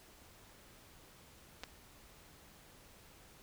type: clicks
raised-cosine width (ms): 0.2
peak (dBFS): -26 / -28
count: 2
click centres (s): 1.635 / 1.639
effects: pink hiss -60 dBFS RMS until 3.42 s

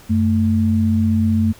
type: tone pair together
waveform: sine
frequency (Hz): 92.96 / 221.1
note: F#2 / A3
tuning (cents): +9 / +9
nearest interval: octave + minor third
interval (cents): 1500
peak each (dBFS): -17 / -15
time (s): 0.09-1.53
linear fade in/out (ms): 20
effects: pink hiss -45 dBFS RMS until 1.59 s

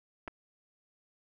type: clicks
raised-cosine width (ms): 0.5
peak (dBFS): -26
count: 2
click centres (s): 0.277 / 0.28
effects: none

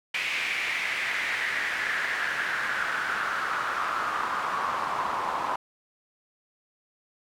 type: noise with band-pass filter sweep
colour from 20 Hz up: pink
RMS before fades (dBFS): -29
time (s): 0.14-5.56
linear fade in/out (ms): 5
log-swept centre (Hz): 2400 to 970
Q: 4.1
effects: none

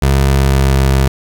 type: tone with pitch glide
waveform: 25% pulse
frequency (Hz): 68.1 to 66.85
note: C#2 to C2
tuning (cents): -30 to +38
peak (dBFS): -5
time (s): 0.02-1.08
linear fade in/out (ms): 5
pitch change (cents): -32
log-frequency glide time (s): 0.3-0.91
effects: 7-bit

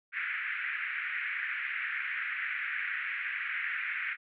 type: band-pass noise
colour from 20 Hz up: white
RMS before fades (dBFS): -35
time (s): 0.12-4.17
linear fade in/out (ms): 50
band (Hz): 1500 to 2300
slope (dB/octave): 48
effects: none

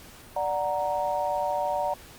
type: chord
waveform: sine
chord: D augmented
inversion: none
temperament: equal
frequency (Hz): 587.3 / 740 / 932.3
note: D5 / F#5 / A#5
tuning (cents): 0 / 0 / 0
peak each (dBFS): -29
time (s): 0.36-1.94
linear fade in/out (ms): 5
effects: pink hiss -48 dBFS RMS until 2.18 s + Opus 48 kbps

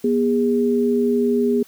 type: tone pair together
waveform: sine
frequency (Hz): 241.5 / 409.1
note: B3 / G#4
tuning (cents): -39 / -26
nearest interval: major sixth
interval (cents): 913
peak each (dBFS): -18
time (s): 0.04-1.63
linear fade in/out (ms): 5
effects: white hiss -50 dBFS RMS until 1.67 s

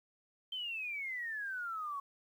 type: exponential sweep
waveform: sine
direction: down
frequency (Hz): 3136 to 1099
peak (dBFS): -37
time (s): 0.52-2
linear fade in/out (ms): 5
effects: 11-bit

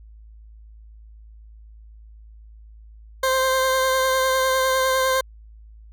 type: tone with vibrato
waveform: 20% pulse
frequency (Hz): 523.3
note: C5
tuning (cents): 0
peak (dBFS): -13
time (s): 3.23-5.21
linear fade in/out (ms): 5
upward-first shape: sine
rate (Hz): 9.9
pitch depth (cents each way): 15
effects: added 54 Hz sine -42 dBFS peak until 5.92 s

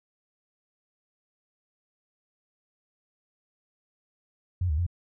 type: tone with pitch steps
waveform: sine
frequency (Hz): 90.3 / 74.7 / 87.3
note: F#2 / D2 / F2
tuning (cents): -42 / +30 / 0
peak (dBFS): -23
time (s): 4.61-4.865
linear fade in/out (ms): 5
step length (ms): 85
effects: none

